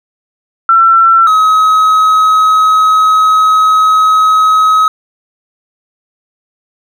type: tone pair in turn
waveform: sine / triangle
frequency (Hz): 1346 / 1273.9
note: E6 / D#6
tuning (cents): +36 / +40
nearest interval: minor second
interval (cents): 96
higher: first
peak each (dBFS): -3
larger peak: neither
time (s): 0.69-1.27 / 1.27-4.88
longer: second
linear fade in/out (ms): 2
effects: none